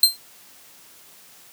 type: tone with exponential decay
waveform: sawtooth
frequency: 4149 Hz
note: C8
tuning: 15 cents flat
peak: -4 dBFS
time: 0.03-0.17 s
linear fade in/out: 2 ms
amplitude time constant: 30 ms
effects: white hiss -49 dBFS RMS until 1.52 s + high-pass 100 Hz 12 dB/octave

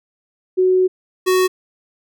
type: tone pair in turn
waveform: sine / square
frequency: 370.6 / 370.6 Hz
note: F#4 / F#4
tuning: +3 / +3 cents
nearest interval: unison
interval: 0 cents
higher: neither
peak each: -11 / -13 dBFS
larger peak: first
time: 0.57-0.88 / 1.26-1.48 s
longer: first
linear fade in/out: 20 ms
effects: none

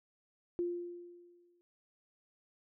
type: tone with exponential decay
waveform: sine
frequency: 349.2 Hz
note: F4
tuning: in tune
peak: -30 dBFS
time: 0.59-1.61 s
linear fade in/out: 0 ms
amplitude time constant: 220 ms
effects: none

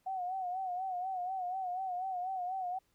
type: tone with vibrato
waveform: sine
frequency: 740 Hz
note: F#5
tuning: in tune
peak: -34 dBFS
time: 0.06-2.79 s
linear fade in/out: 10 ms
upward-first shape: sine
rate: 4.1 Hz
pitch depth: 71 cents each way
effects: pink hiss -75 dBFS RMS until 2.94 s

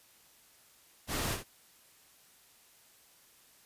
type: noise with echo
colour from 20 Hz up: pink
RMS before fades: -34 dBFS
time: 1.07-1.38 s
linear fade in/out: 50 ms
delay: 62 ms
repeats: 1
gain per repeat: -8 dB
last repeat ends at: 1.442 s
effects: white hiss -62 dBFS RMS until 3.65 s + resampled to 32000 Hz

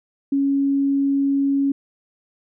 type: tone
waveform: sine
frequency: 277.2 Hz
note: C#4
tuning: in tune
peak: -16 dBFS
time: 0.32-1.72 s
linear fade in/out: 5 ms
effects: none

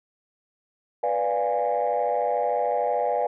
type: chord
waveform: sine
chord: B diminished seventh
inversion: none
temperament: equal with one note detuned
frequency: 493.9 / 587.3 / 698.5 / 823.9 Hz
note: B4 / D5 / F5 / Ab5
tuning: 0 / 0 / 0 / -14 cents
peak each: -26 dBFS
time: 1.03-3.27 s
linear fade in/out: 5 ms
effects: tanh soft clip ceiling -15 dBFS

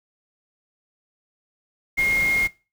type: tone in noise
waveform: sine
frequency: 2138 Hz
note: C7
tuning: 37 cents sharp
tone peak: -17 dBFS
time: 1.97-2.48 s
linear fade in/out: 20 ms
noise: pink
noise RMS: -33 dBFS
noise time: 1.97-2.48 s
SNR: +13 dB
effects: noise-tail reverb RT60 0.3 s tail -19 dB re dry

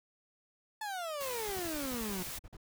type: exponential sweep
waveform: 30% pulse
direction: down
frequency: 880 to 177.3 Hz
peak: -34 dBFS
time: 0.81-2.23 s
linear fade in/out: 5 ms
type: noise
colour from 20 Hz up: white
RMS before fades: -42 dBFS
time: 1.2-2.39 s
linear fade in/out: 10 ms
type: noise bursts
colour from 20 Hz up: brown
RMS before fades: -48 dBFS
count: 13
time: 1.47-2.569 s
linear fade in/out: 5 ms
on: 43 ms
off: 45 ms
effects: none

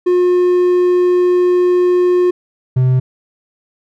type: tone pair in turn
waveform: triangle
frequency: 358.6 / 128.29 Hz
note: F4 / C3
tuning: +46 / -34 cents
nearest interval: octave + tritone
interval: 1780 cents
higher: first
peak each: -7 dBFS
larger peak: neither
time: 0.06-2.31 / 2.76-3 s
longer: first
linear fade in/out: 10 ms
effects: none

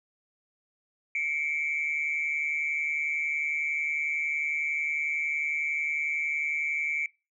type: tone pair together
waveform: sine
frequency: 2166 / 2317 Hz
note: C#7 / D7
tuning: -41 / -24 cents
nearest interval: minor second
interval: 117 cents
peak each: -30 / -27 dBFS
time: 1.15-7.06 s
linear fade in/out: 2 ms
effects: noise-tail reverb RT60 0.3 s tail -25 dB re dry + tanh soft clip ceiling -20 dBFS

